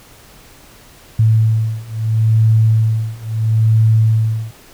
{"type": "beating tone pair", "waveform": "sine", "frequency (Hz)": [110.4, 111.15], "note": ["A2", "A2"], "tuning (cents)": [6, 18], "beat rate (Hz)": 0.75, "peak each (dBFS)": [-14, -13], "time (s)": [1.19, 4.51], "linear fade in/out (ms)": 5, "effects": ["pink hiss -43 dBFS RMS until 4.73 s"]}